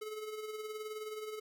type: tone with tremolo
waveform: square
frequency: 430 Hz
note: A4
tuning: 40 cents flat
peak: -39 dBFS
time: 0.01-1.4 s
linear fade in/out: 10 ms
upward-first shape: sine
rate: 19 Hz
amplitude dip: 50%
effects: 13-bit